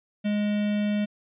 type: tone with notch filter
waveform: square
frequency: 207.7 Hz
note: G#3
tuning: in tune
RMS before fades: -25 dBFS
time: 0.24-1.06 s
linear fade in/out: 20 ms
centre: 1100 Hz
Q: 1
effects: resampled to 8000 Hz